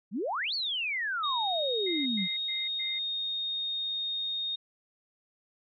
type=exponential two-way sweep; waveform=sine; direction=up then down; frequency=171.7 to 4607 to 171.7 Hz; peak=-29 dBFS; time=0.11-2.28 s; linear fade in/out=50 ms; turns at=0.54 s
type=tone with pitch glide; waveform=sine; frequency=3729 to 3701 Hz; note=A#7 to A#7; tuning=0 to -13 cents; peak=-30 dBFS; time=1.23-4.56 s; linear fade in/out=10 ms; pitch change=-13 cents; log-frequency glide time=2.49-2.97 s
type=tone bursts; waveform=sine; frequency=2093 Hz; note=C7; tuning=in tune; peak=-37 dBFS; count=4; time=1.86-2.99 s; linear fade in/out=10 ms; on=200 ms; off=110 ms
effects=none